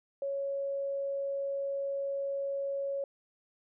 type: tone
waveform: sine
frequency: 554.4 Hz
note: C#5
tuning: in tune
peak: -31 dBFS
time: 0.22-3.04 s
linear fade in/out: 2 ms
effects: none